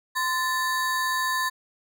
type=ring-modulated tone; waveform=square; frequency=1396.9 Hz; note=F6; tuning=in tune; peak=-21 dBFS; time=0.15-1.5 s; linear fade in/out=20 ms; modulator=365 Hz; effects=none